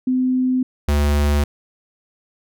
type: tone pair in turn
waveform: sine / square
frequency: 255.6 / 72.87 Hz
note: C4 / D2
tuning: -40 / -13 cents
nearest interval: octave + minor seventh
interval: 2173 cents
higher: first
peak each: -15 dBFS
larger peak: neither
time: 0.07-0.63 / 0.88-1.44 s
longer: neither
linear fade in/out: 5 ms
effects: none